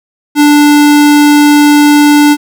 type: tone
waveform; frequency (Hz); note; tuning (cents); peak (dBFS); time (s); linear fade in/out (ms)
square; 293.7; D4; 0; -3; 0.35-2.37; 50
effects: none